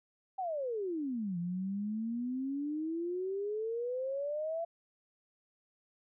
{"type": "exponential two-way sweep", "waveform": "sine", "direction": "down then up", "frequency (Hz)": [784, 170.3, 679], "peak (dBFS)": -33, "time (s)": [0.38, 4.65], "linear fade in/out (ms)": 10, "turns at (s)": 1.38, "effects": []}